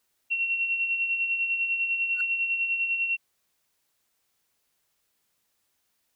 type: tone with tremolo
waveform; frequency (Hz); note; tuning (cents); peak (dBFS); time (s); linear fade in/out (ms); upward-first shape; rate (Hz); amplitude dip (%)
sine; 2727; F7; -42; -22; 0.3-3.17; 20; sine; 10; 50
type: tone with exponential growth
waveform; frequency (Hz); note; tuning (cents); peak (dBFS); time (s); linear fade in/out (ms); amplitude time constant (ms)
triangle; 1474; F#6; -7; -29; 2.13-2.21; 2; 16
effects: white hiss -74 dBFS RMS until 6.15 s